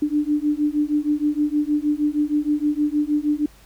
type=beating tone pair; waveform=sine; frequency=293.9 / 300.3 Hz; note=D4 / D4; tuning=+1 / +39 cents; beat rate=6.4 Hz; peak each=-21 dBFS; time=0.02-3.46 s; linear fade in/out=5 ms; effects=added 50 Hz sine -50 dBFS peak until 3.65 s + pink hiss -52 dBFS RMS until 3.65 s